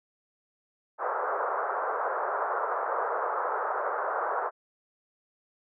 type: band-pass noise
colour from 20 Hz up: white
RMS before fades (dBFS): -30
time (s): 0.98-4.51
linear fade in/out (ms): 50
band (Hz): 430 to 1400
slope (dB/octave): 48
effects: none